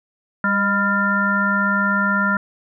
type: harmonic tone with a mistuned harmonic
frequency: 199.1 Hz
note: G3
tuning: 27 cents sharp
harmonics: 1 / 3 / 5 / 7 / 9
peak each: -21 / -30 / -26 / -18 / -26 dBFS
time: 0.44-2.37 s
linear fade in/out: 2 ms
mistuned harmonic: 3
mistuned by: +55 cents
effects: none